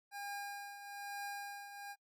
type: tone with tremolo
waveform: 25% pulse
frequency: 808 Hz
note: G#5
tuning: 48 cents flat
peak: -37 dBFS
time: 0.11-1.96 s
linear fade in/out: 50 ms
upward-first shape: triangle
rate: 1.1 Hz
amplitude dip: 65%
effects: noise-tail reverb RT60 0.1 s tail -26 dB re dry